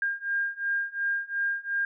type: beating tone pair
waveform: sine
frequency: 1607 / 1609.8 Hz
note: G6 / G6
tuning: +43 / +46 cents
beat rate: 2.8 Hz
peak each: -30 / -29 dBFS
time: 0.02-1.85 s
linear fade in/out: 2 ms
effects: none